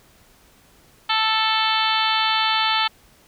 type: harmonic tone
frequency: 440 Hz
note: A4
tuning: in tune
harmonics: 2 / 3 / 4 / 5 / 6 / 7 / 8 / 9 / 10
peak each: -23 / -24 / -28 / -29 / -28 / -25 / -26 / -31 / -30 dBFS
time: 1.09-2.88 s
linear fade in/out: 10 ms
effects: pink hiss -54 dBFS RMS until 3.27 s